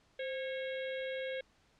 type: harmonic tone with a mistuned harmonic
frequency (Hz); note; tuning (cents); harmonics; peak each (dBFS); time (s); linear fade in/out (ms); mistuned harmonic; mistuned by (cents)
546; C#5; -26; 1 / 3 / 4 / 5 / 6 / 7; -37 / -46 / -46 / -54 / -50 / -53; 0.19-1.41; 5; 1; -74
effects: pink hiss -69 dBFS RMS until 1.79 s + low-pass 6000 Hz 12 dB/octave